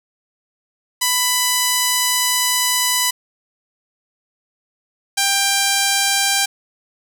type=tone pair in turn; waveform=5% pulse; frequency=995 / 791.5 Hz; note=B5 / G5; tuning=+13 / +17 cents; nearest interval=major third; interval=396 cents; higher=first; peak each=-3 dBFS; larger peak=neither; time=1.01-3.11 / 5.17-6.46 s; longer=first; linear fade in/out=10 ms; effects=none